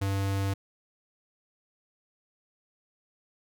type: tone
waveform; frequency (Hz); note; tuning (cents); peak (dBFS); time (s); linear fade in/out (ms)
square; 98; G2; 0; -27; 0.01-0.54; 10
effects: none